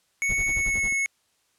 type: tone with pitch glide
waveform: square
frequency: 2217 to 2193 Hz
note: C#7 to C#7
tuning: 0 to -19 cents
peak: -23 dBFS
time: 0.22-1.06 s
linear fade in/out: 0 ms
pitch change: -19 cents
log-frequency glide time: 0.49-0.85 s
type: noise with tremolo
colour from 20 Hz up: brown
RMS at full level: -32 dBFS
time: 0.29-0.93 s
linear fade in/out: 2 ms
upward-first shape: sine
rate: 11 Hz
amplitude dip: 90%
effects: white hiss -68 dBFS RMS until 1.58 s + low-pass 10000 Hz 12 dB/octave